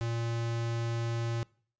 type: tone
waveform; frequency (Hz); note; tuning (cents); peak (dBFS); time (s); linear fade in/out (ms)
square; 116.3; A#2; -4; -31; 0.01-1.43; 0
effects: noise-tail reverb RT60 0.5 s tail -24 dB re dry + resampled to 16000 Hz

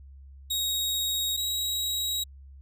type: tone pair in turn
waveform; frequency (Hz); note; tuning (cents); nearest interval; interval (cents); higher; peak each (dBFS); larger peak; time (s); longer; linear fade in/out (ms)
sawtooth; 3777 / 3832; A#7 / A#7; +22 / +47; unison; 25; second; -23 / -24; first; 0.5-1.37 / 1.37-2.24; neither; 10
effects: added 68 Hz sine -45 dBFS peak until 2.61 s

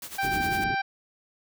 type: noise with tremolo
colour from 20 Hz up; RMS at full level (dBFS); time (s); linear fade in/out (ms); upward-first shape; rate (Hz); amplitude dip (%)
white; -37; 0.02-0.64; 2; sine; 10; 75
type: harmonic tone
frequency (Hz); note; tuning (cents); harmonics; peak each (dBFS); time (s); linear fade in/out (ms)
784; G5; 0; 1 / 2 / 3 / 4 / 5 / 6 / 7; -27 / -29 / -34 / -45 / -44 / -44 / -49; 0.18-0.82; 10
type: low-pass noise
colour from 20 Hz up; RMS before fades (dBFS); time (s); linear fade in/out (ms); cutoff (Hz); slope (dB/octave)
white; -34; 0.23-0.75; 5; 410; 96
effects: none

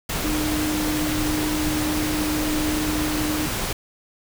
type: tone in noise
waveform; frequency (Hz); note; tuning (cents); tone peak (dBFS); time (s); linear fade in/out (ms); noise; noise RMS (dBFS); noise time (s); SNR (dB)
sine; 304.8; D#4; -36; -23; 0.24-3.46; 5; pink; -26; 0.09-3.73; 0
effects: none

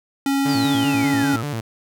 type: tone with pitch glide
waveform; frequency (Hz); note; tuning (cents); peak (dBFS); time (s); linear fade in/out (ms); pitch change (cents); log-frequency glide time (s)
square; 275.7 to 278.1; C#4 to C#4; -9 to +6; -18; 0.26-1.36; 2; +15; 0.59-0.86
type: tone with vibrato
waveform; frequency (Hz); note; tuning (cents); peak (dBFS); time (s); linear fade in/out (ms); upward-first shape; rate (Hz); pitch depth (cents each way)
sawtooth; 128.6; C3; -30; -20; 0.45-1.61; 10; square; 5.1; 220
type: exponential sweep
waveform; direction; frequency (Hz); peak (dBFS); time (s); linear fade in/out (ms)
sine; down; 4992 to 1250; -28; 0.48-1.42; 20
effects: none

